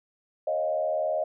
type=tone with frequency modulation; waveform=sine; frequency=622.3 Hz; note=D#5; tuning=in tune; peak=-24 dBFS; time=0.47-1.24 s; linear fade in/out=5 ms; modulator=76.1 Hz; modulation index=0.9; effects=none